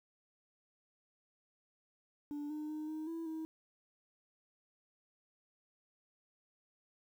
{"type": "tone with pitch steps", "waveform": "sine", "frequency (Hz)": [292.4, 303.4, 307, 311.9, 329.6, 318.6], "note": ["D4", "D#4", "D#4", "D#4", "E4", "D#4"], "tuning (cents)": [-7, -44, -23, 4, 0, 41], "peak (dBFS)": -36, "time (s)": [2.31, 3.45], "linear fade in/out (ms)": 0, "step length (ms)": 190, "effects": ["tanh soft clip ceiling -38 dBFS", "11-bit"]}